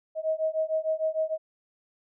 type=beating tone pair; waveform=sine; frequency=630 / 636.6 Hz; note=D#5 / D#5; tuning=+21 / +39 cents; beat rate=6.6 Hz; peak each=-28 dBFS; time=0.15-1.38 s; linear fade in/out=50 ms; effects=none